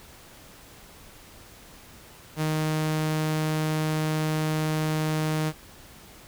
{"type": "tone", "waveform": "sawtooth", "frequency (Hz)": 155.56, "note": "D#3", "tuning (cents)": 0, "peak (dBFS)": -20, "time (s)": [2.36, 5.53], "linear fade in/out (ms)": 50, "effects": ["pink hiss -49 dBFS RMS until 6.27 s"]}